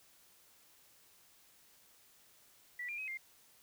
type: tone with pitch steps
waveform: sine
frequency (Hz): 1958 / 2394 / 2537 / 2108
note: B6 / D7 / D#7 / C7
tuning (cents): -15 / +33 / +33 / +12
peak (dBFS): -39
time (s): 2.79-3.174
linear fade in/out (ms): 5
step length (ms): 96
effects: white hiss -65 dBFS RMS until 3.62 s